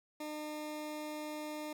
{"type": "tone", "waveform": "20% pulse", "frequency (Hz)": 303.1, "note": "D#4", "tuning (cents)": -45, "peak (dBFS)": -35, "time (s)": [0.2, 1.73], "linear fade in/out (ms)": 5, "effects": []}